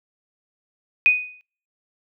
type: tone with exponential decay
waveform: sine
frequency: 2489 Hz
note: D#7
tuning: in tune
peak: -9 dBFS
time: 1.06-1.41 s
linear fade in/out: 0 ms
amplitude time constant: 74 ms
effects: noise-tail reverb RT60 0.5 s tail -25 dB re dry